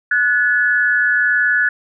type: tone pair together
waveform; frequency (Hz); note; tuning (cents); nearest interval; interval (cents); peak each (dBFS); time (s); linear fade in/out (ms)
sine; 1471 / 1712.4; F#6 / A6; -11 / -47; minor third; 264; -15; 0.11-1.69; 5
effects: none